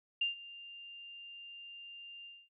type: tone with ADSR envelope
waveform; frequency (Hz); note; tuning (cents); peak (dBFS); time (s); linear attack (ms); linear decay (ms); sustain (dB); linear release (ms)
sine; 2794; F7; 0; -28; 0.21-2.49; 6; 130; -19; 240
effects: none